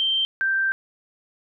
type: tone pair in turn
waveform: sine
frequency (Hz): 3136 / 1568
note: G7 / G6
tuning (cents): 0 / 0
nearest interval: octave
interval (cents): 1200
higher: first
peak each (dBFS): -19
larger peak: neither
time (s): 0-0.25 / 0.41-0.72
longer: second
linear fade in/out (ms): 0
effects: none